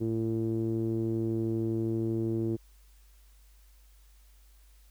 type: tone with low-pass filter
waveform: sawtooth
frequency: 112.6 Hz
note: A2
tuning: 40 cents sharp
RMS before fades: -30 dBFS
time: 0-2.57 s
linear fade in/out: 20 ms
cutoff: 350 Hz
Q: 4.5
effects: added 50 Hz sine -55 dBFS peak until 4.9 s + white hiss -66 dBFS RMS until 4.9 s